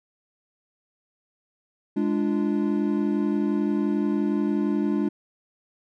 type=chord; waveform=triangle; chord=D diminished; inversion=second; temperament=equal with one note detuned; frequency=207.7 / 293.7 / 345 Hz; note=Ab3 / D4 / F4; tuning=0 / 0 / -21 cents; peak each=-23 / -23 / -26 dBFS; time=1.96-5.09 s; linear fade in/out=10 ms; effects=none